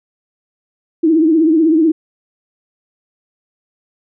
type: tone with vibrato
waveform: sine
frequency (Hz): 319.8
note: D#4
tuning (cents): +48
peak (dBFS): -8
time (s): 1.03-1.92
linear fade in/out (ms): 10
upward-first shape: triangle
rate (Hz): 16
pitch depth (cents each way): 110
effects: none